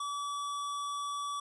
square tone, 1148 Hz, D6, 40 cents flat, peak -35 dBFS, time 0-1.4 s, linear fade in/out 5 ms, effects resampled to 24000 Hz

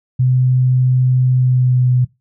sine tone with pitch glide, 127.6 to 125.55 Hz, C3 to B2, -43 to +29 cents, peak -10 dBFS, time 0.19-2.05 s, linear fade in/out 10 ms, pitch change -28 cents, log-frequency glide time 1.32-1.93 s, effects noise-tail reverb RT60 0.2 s tail -19 dB re dry

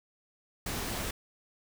pink noise, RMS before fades -35 dBFS, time 0.66-1.11 s, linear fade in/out 5 ms, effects none

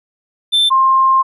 triangle / sine tone pair in turn, 3550 / 1059.1 Hz, A7 / C6, +15 / +21 cents, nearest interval octave + major sixth, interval 2094 cents, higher first, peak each -8 dBFS, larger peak neither, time 0.52-0.7 / 0.7-1.23 s, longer second, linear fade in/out 20 ms, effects resampled to 32000 Hz

